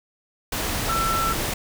sine tone in noise, 1337 Hz, E6, 24 cents sharp, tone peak -22 dBFS, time 0.89-1.33 s, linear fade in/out 5 ms, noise pink, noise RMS -26 dBFS, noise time 0.52-1.54 s, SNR +1 dB, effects none

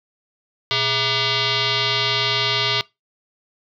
sine tone with frequency modulation, 415.3 Hz, G#4, in tune, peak -17 dBFS, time 0.71-2.81 s, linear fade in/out 0 ms, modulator 536 Hz, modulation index 7.8, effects noise-tail reverb RT60 0.2 s tail -21 dB re dry

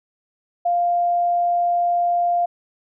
sine tone, 698.5 Hz, F5, in tune, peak -16 dBFS, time 0.65-2.46 s, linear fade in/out 10 ms, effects none

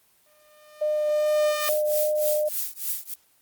sawtooth tone with exponential growth, 605 Hz, D#5, 49 cents flat, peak -17 dBFS, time 0.26-1.69 s, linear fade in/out 2 ms, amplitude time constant 310 ms
sine tone with vibrato, 604 Hz, D5, 48 cents sharp, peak -21 dBFS, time 0.81-2.49 s, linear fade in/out 10 ms, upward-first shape sine, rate 2.5 Hz, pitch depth 8 cents each way
violet noise with tremolo, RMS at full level -26 dBFS, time 1.61-3.14 s, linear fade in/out 2 ms, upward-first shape triangle, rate 3.3 Hz, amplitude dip 100%
effects white hiss -62 dBFS RMS until 3.41 s + Opus 24 kbps

